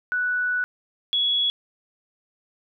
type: tone pair in turn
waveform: sine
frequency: 1480 / 3365 Hz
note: F#6 / G#7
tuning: 0 / +22 cents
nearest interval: octave + major second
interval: 1422 cents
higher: second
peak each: -21 / -19 dBFS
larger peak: second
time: 0.12-0.64 / 1.13-1.5 s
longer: first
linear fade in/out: 0 ms
effects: none